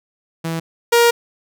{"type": "tone pair in turn", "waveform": "sawtooth", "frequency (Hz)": [164.1, 471.4], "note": ["E3", "A#4"], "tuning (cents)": [-8, 19], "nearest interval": "octave + tritone", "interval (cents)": 1827, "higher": "second", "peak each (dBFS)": [-17, -6], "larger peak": "second", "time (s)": [[0.44, 0.6], [0.92, 1.11]], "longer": "second", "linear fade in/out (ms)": 10, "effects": []}